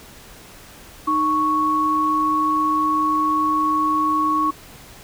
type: tone pair together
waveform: sine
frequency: 308.4 / 1108.7 Hz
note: D#4 / C#6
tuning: -15 / 0 cents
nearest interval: octave + minor seventh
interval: 2215 cents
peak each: -23 / -17 dBFS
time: 1.07-4.51 s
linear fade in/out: 10 ms
effects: pink hiss -43 dBFS RMS until 5.03 s